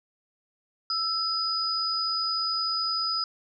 sine tone pair together, 1318.5 / 4975 Hz, E6 / D#8, 0 / -1 cents, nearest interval octave + major seventh, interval 2299 cents, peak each -31 / -26 dBFS, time 0.9-3.24 s, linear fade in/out 2 ms, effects none

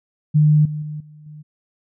sine tone with level steps, 151.3 Hz, D#3, 48 cents flat, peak -10 / -23 / -26 / -40 / -35 dBFS, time 0.34-1.43 s, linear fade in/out 20 ms, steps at 0.65 / 0.82 / 1 / 1.26 s, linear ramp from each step 5 ms, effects none

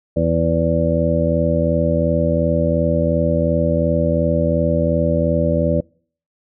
harmonic tone, 82.8 Hz, E2, 8 cents sharp, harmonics 1 / 2 / 3 / 4 / 6 / 7, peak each -22 / -20 / -23 / -25 / -22 / -19 dBFS, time 0.16-5.81 s, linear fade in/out 10 ms, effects noise-tail reverb RT60 0.5 s tail -26 dB re dry

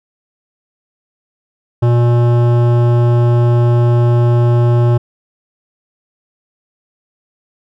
sine tone with hard clipping, 119.7 Hz, A#2, 46 cents sharp, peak -10 dBFS, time 1.82-4.98 s, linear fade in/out 10 ms, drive 15 dB, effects none

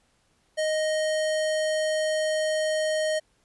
square tone, 622.3 Hz, D#5, in tune, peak -24 dBFS, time 0.57-3.2 s, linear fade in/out 20 ms, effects pink hiss -67 dBFS RMS until 3.44 s + resampled to 24000 Hz

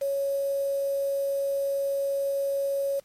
sine tone with quantisation, 554.4 Hz, C#5, in tune, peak -24 dBFS, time 0.01-3 s, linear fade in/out 10 ms, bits 7, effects pink hiss -64 dBFS RMS until 3.04 s + MP3 64 kbps

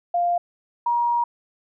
sine tone pair in turn, 698.5 / 950.4 Hz, F5 / A#5, 0 / +33 cents, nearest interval perfect fourth, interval 533 cents, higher second, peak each -18 dBFS, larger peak neither, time 0.14-0.38 / 0.86-1.24 s, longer second, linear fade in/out 5 ms, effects none

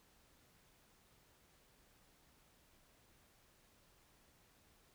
silence, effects pink hiss -70 dBFS RMS until 4.94 s

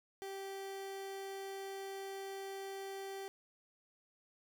30% pulse tone, 389.8 Hz, G4, 10 cents flat, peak -40 dBFS, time 0.22-3.28 s, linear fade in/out 0 ms, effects none

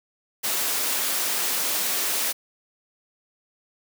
white high-pass noise, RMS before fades -25 dBFS, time 0.43-2.33 s, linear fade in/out 20 ms, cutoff 260 Hz, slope 12 dB/octave, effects none

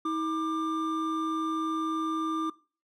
triangle tone pair together, 320 / 1192.2 Hz, D#4 / D6, +49 / +26 cents, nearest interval octave + major seventh, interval 2277 cents, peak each -28 dBFS, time 0.05-2.5 s, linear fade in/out 5 ms, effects noise-tail reverb RT60 0.4 s tail -22 dB re dry

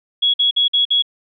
sine tone bursts, 3344 Hz, G#7, 11 cents sharp, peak -12 dBFS, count 5, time 0.22-1.024 s, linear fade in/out 10 ms, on 120 ms, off 51 ms, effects none

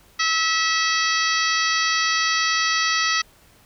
harmonic tone, 649 Hz, E5, 27 cents flat, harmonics 2 / 3 / 4 / 5 / 6 / 7 / 8 / 9, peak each -24 / -23 / -28 / -29 / -30 / -27 / -30 / -30 dBFS, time 0.19-3.22 s, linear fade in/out 10 ms, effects pink hiss -54 dBFS RMS until 3.65 s

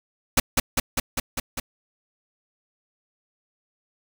pink noise with echo, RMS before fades -17 dBFS, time 0.37-0.4 s, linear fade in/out 5 ms, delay 200 ms, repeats 6, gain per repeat -2 dB, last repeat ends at 1.6 s, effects none

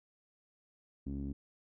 sawtooth tone with low-pass filter, 69.2 Hz, C#2, 2 cents flat, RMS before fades -39 dBFS, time 1.06-1.33 s, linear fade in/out 10 ms, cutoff 260 Hz, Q 4.9, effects none

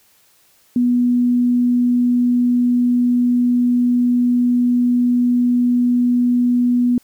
sine tone, 244.5 Hz, B3, 17 cents flat, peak -12 dBFS, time 0.76-6.98 s, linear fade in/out 2 ms, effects white hiss -55 dBFS RMS until 7.03 s

